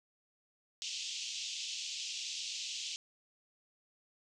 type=band-pass noise; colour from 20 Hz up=pink; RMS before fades=-41 dBFS; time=0.82-2.96 s; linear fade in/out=0 ms; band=2700 to 7100 Hz; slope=48 dB/octave; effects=none